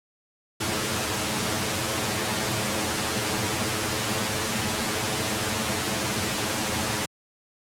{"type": "noise with comb filter", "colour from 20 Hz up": "pink", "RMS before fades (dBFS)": -26, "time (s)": [0.6, 7.06], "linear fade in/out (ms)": 10, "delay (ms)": 9.3, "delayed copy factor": 1, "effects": ["high-pass 100 Hz 12 dB/octave", "low-pass 11000 Hz 12 dB/octave"]}